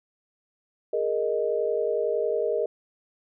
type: chord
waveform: sine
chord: Ab suspended second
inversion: none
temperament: equal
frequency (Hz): 415.3 / 466.2 / 622.3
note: Ab4 / Bb4 / Eb5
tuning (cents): 0 / 0 / 0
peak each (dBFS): -28 / -26 / -28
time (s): 0.93-2.66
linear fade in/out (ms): 5
effects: none